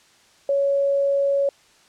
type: tone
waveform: sine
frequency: 558 Hz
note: C#5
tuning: 11 cents sharp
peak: -17 dBFS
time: 0.49-1.49 s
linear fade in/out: 2 ms
effects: white hiss -55 dBFS RMS until 1.88 s + low-pass 7000 Hz 12 dB/octave